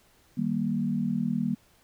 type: chord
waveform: sine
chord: Eb major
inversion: none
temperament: equal with one note detuned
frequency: 155.56 / 196 / 235.4 Hz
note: Eb3 / G3 / Bb3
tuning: 0 / 0 / +17 cents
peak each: -32 / -29 / -28 dBFS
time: 0.37-1.55 s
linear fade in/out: 10 ms
effects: pink hiss -62 dBFS RMS until 1.83 s